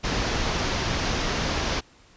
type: low-pass noise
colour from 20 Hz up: pink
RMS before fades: -26 dBFS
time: 0.03-1.81 s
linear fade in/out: 20 ms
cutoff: 6400 Hz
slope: 48 dB/octave
effects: pink hiss -55 dBFS RMS until 2.16 s + resampled to 16000 Hz